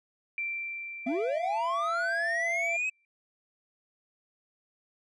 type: tone with exponential decay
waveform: sine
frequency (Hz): 2351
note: D7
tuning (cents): +1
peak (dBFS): -29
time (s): 0.38-3.05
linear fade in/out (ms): 1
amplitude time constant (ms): 580
type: tone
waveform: triangle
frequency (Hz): 675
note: E5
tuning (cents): +41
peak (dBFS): -31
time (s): 1.06-2.77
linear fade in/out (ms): 10
type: linear sweep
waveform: triangle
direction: up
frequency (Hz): 233.1 to 2575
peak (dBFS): -26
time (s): 1.06-2.9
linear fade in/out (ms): 10
effects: resampled to 24000 Hz